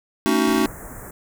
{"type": "chord", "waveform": "square", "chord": "D# half-diminished seventh", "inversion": "second", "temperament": "just", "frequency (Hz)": [224, 280, 311.1, 373.4], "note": ["A3", "C#4", "D#4", "F#4"], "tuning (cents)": [31, 18, 0, 16], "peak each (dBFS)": -23, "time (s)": [0.26, 0.66], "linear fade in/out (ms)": 0}
{"type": "band-stop noise", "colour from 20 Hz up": "pink", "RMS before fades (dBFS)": -37, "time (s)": [0.47, 1.11], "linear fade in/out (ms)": 5, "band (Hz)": [1900, 7100], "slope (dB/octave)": 48}
{"effects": []}